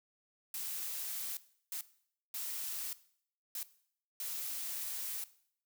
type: noise bursts at uneven times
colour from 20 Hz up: blue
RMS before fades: -40 dBFS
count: 5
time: 0.54-1.37 / 1.72-1.81 / 2.34-2.93 / 3.55-3.63 / 4.2-5.24 s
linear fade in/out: 2 ms
effects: noise-tail reverb RT60 0.6 s tail -17 dB re dry